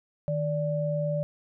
sine tone pair together, 154.7 / 584.1 Hz, D#3 / D5, -10 / -10 cents, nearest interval octave + major seventh, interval 2300 cents, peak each -28 dBFS, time 0.28-1.23 s, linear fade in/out 0 ms, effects none

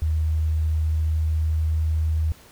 sine tone with pitch glide, 78.5 to 79.05 Hz, D#2 to D#2, +16 to +28 cents, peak -19 dBFS, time 0.02-2.32 s, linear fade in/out 0 ms, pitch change +12 cents, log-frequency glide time 0.81-2.07 s, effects pink hiss -50 dBFS RMS until 2.51 s

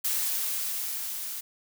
blue noise with level ramp, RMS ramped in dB -27 to -36 dBFS, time 0.04-1.41 s, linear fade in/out 10 ms, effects none

